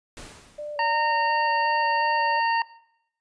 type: noise with exponential decay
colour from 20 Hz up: pink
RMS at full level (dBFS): -39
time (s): 0.17-1.09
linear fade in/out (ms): 0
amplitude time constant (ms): 200
type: tone with vibrato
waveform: sine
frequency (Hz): 586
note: D5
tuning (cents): -4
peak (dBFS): -31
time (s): 0.58-2.4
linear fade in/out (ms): 10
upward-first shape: square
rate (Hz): 2.8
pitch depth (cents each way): 25
type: harmonic tone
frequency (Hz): 920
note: A#5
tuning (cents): -23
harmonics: 1 / 2 / 3 / 5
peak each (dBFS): -22 / -28 / -32 / -36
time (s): 0.79-2.62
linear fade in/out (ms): 2
effects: noise-tail reverb RT60 0.8 s tail -20 dB re dry + resampled to 22050 Hz